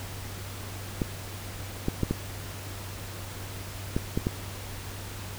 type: clicks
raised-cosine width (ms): 3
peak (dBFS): -12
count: 7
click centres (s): 1.018 / 1.884 / 2.033 / 2.11 / 3.965 / 4.175 / 4.269
effects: added 97 Hz sine -39 dBFS peak until 5.38 s + pink hiss -41 dBFS RMS until 5.38 s